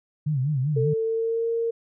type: tone with vibrato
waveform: sine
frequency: 140 Hz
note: C#3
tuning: 18 cents sharp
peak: -21 dBFS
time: 0.26-0.94 s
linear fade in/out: 10 ms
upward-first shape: sine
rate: 5.1 Hz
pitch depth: 170 cents each way
type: tone with pitch glide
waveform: sine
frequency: 445.4 to 460.6 Hz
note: A4 to A#4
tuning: +21 to -21 cents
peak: -22 dBFS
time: 0.76-1.71 s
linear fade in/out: 10 ms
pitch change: +58 cents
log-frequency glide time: 0.93-1.49 s
effects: none